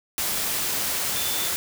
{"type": "tone in noise", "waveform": "sine", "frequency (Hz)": 3520, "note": "A7", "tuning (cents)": 0, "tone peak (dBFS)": -32, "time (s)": [1.16, 1.48], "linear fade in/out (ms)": 0, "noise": "white", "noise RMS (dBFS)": -26, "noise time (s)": [0.18, 1.56], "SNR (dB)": -9, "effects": []}